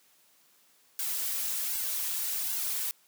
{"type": "noise with flanger", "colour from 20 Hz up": "blue", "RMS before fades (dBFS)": -32, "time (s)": [0.99, 2.91], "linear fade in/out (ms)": 0, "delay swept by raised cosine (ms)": [1.6, 4.7], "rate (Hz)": 1.3, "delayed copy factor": -0.85, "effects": ["white hiss -64 dBFS RMS until 3.07 s", "high-pass 150 Hz 12 dB/octave"]}